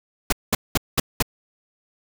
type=noise bursts; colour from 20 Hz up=pink; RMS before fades=-18 dBFS; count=5; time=0.3-1.225 s; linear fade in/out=5 ms; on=25 ms; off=200 ms; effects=none